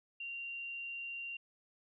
sine tone, 2767 Hz, F7, 17 cents flat, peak -40 dBFS, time 0.2-1.37 s, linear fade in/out 5 ms, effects none

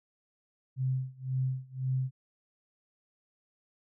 sine tone with tremolo, 130.4 Hz, C3, 5 cents flat, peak -26 dBFS, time 0.76-2.11 s, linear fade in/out 50 ms, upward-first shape sine, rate 1.9 Hz, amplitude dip 95%, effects none

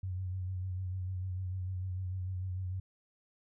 sine tone with vibrato, 92.5 Hz, F#2, in tune, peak -34 dBFS, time 0.03-2.8 s, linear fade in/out 5 ms, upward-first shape sine, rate 6.7 Hz, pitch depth 39 cents each way, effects none

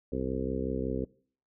harmonic tone with a mistuned harmonic, 65.41 Hz, C2, in tune, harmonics 1 / 2 / 3 / 4 / 5 / 6 / 7 / 8, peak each -38 / -40 / -38 / -35 / -41 / -37 / -36 / -41 dBFS, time 0.12-1.05 s, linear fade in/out 5 ms, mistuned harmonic 1, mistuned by +26 cents, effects noise-tail reverb RT60 0.5 s tail -23 dB re dry

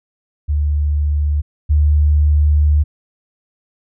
sine tone pair in turn, 73.8 / 74.53 Hz, D2 / D2, +9 / +26 cents, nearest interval unison, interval 17 cents, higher second, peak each -13 / -9 dBFS, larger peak second, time 0.48-1.42 / 1.69-2.84 s, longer second, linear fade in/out 20 ms, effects none

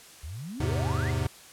sine exponential sweep, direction up, 66.8 to 2162 Hz, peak -35 dBFS, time 0.23-1.11 s, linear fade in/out 10 ms
square chord, E augmented, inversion none, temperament equal with one note detuned, 82.41 / 105.09 / 130.81 Hz, E2 / G#2 / B#2, 0 / +21 / 0 cents, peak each -31 dBFS, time 0.6-1.27 s, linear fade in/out 5 ms
effects white hiss -50 dBFS RMS until 1.52 s + low-pass 11000 Hz 12 dB/octave

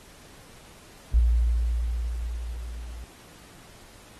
sine tone with level ramp, 58.27 Hz, A#1, in tune, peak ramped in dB -16 to -36 dBFS, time 1.14-3.04 s, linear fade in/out 0 ms, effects pink hiss -51 dBFS RMS until 4.19 s + AAC 32 kbps

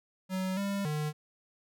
square tone with pitch steps, 187.4 / 199 / 151.3 Hz, F#3 / G3 / D#3, +22 / +26 / -48 cents, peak -31 dBFS, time 0.29-1.13 s, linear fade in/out 50 ms, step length 280 ms, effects none

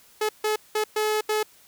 sawtooth tone bursts at uneven times, 428.1 Hz, A4, 47 cents flat, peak -18 dBFS, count 5, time 0.21-0.29 / 0.44-0.56 / 0.75-0.84 / 0.96-1.21 / 1.29-1.43 s, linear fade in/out 5 ms, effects white hiss -55 dBFS RMS until 1.67 s

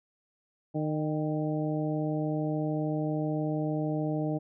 harmonic tone with a mistuned harmonic, 153.1 Hz, D#3, 28 cents flat, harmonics 1 / 2 / 3 / 4 / 5, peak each -31 / -31 / -38 / -36 / -41 dBFS, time 0.74-4.39 s, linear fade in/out 20 ms, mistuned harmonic 5, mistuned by +37 cents, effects none

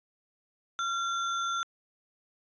sine tone with sample-and-hold, 1373 Hz, F6, 30 cents flat, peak -28 dBFS, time 0.79-1.63 s, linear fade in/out 0 ms, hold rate 4900 Hz, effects resampled to 16000 Hz

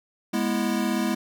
square chord, E major, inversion first, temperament equal with one note detuned, 207.7 / 243.5 / 329.6 Hz, G#3 / B3 / E4, 0 / -24 / 0 cents, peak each -27 / -28 / -29 dBFS, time 0.33-1.15 s, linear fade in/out 10 ms, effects none

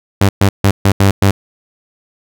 sawtooth tone bursts at uneven times, 98.5 Hz, G2, 9 cents sharp, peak -3 dBFS, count 6, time 0.21-0.29 / 0.41-0.49 / 0.64-0.71 / 0.85-0.92 / 1-1.11 / 1.22-1.31 s, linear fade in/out 5 ms, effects none

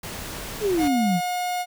pink noise, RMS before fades -34 dBFS, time 0.03-0.88 s, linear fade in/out 5 ms
sine exponential sweep, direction down, 444.7 to 163.2 Hz, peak -19 dBFS, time 0.6-1.21 s, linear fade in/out 50 ms
45% pulse tone, 719 Hz, F#5, 50 cents flat, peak -24 dBFS, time 0.77-1.66 s, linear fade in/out 50 ms
effects none

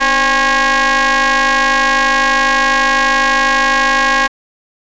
sawtooth ring-modulated tone, 277.2 Hz, C#4, in tune, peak -3 dBFS, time 0-4.28 s, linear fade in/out 20 ms, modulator 1360 Hz, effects resampled to 16000 Hz

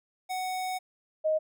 square / sine tone pair in turn, 743 / 624.8 Hz, F#5 / D#5, +7 / +7 cents, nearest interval minor third, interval 300 cents, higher first, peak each -31 / -23 dBFS, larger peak second, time 0.29-0.79 / 1.24-1.39 s, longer first, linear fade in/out 20 ms, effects none

